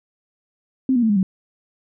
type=tone with pitch steps; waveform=sine; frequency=261.6 / 241.3 / 222.5 / 205.2 / 189.3 Hz; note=C4 / B3 / A3 / G#3 / F#3; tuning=0 / -40 / +20 / -21 / +40 cents; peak=-14 dBFS; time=0.89-1.23 s; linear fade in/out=2 ms; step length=68 ms; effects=none